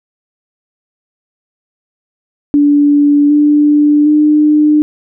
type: tone with pitch steps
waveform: sine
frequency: 289.8 / 295.4 / 301.1 Hz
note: D4 / D4 / D4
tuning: -23 / +10 / +43 cents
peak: -5 dBFS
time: 2.54-4.82 s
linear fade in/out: 0 ms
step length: 760 ms
effects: none